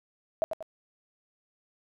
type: tone with echo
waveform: sine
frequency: 642 Hz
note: E5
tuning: 46 cents flat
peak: -22 dBFS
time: 0.42-0.44 s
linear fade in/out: 0 ms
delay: 93 ms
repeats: 2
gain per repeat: -7 dB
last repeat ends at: 0.626 s
effects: none